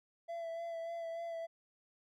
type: tone with vibrato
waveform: triangle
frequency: 669 Hz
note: E5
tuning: 25 cents sharp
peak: -37 dBFS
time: 0.28-1.47 s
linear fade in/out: 20 ms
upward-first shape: sine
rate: 3.4 Hz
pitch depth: 23 cents each way
effects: none